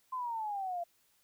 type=exponential sweep; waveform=sine; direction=down; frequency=1045 to 678 Hz; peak=-34 dBFS; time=0.12-0.84 s; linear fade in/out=10 ms; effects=white hiss -71 dBFS RMS until 1.23 s